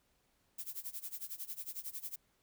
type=noise with tremolo; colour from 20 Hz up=violet; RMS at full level=-41 dBFS; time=0.58-2.16 s; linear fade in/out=10 ms; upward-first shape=sine; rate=11 Hz; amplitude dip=90%; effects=pink hiss -75 dBFS RMS until 2.42 s